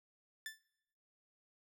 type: tone with exponential decay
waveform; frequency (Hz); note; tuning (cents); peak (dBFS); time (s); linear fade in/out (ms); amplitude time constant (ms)
sawtooth; 1760; A6; 0; -36; 0.46-0.63; 1; 36
effects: noise-tail reverb RT60 0.9 s tail -24 dB re dry